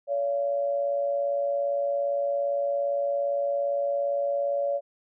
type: tone pair together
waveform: sine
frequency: 567.5 / 685 Hz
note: C#5 / F5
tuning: +41 / -34 cents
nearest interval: minor third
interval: 325 cents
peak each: -24 / -33 dBFS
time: 0.07-4.81 s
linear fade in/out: 50 ms
effects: none